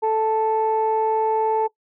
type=tone pair together; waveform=sine; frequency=439.5 / 879 Hz; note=A4 / A5; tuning=-2 / -2 cents; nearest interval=octave; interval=1200 cents; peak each=-19 dBFS; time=0.02-1.68 s; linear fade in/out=20 ms; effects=noise-tail reverb RT60 0.1 s tail -21 dB re dry + tanh soft clip ceiling -12 dBFS